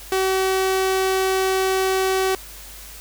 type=tone; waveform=sawtooth; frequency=380 Hz; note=F#4; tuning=46 cents sharp; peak=-14 dBFS; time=0.12-2.35 s; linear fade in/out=2 ms; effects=added 50 Hz sine -42 dBFS peak until 3 s + white hiss -40 dBFS RMS until 3 s